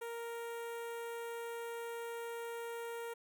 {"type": "tone with notch filter", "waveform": "sawtooth", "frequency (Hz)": 466.2, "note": "A#4", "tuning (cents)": 0, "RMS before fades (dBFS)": -43, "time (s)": [0.01, 3.14], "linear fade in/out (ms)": 10, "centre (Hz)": 4800, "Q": 0.88, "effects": []}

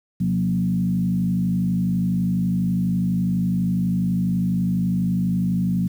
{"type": "tone with frequency modulation", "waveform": "sine", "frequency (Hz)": 180.9, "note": "F#3", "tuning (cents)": -39, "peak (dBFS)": -18, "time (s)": [0.2, 5.88], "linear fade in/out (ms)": 10, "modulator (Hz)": 52.1, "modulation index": 0.9, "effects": ["8-bit"]}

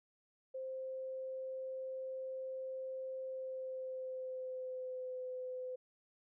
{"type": "tone with pitch glide", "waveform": "sine", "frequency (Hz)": [523.3, 508.4], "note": ["C5", "C5"], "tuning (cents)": [0, -50], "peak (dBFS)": -40, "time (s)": [0.54, 5.76], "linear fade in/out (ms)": 10, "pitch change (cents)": -50, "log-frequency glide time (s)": [3.24, 5.23], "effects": []}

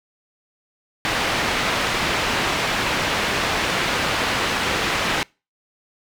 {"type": "low-pass noise", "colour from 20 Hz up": "white", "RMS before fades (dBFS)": -22, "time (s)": [1.05, 5.23], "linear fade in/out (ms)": 0, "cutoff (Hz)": 2700, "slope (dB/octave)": 12, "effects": ["noise-tail reverb RT60 0.3 s tail -26 dB re dry"]}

